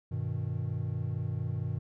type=chord; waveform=triangle; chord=G augmented; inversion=none; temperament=equal with one note detuned; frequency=98 / 122.48 / 155.56 Hz; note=G2 / B2 / D#3; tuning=0 / -14 / 0 cents; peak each=-33 / -32 / -35 dBFS; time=0.11-1.79 s; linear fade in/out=10 ms; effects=none